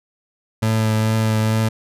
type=tone with vibrato; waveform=30% pulse; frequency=110 Hz; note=A2; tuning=in tune; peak=-13 dBFS; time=0.62-1.69 s; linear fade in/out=10 ms; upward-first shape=triangle; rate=2.3 Hz; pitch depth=18 cents each way; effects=resampled to 32000 Hz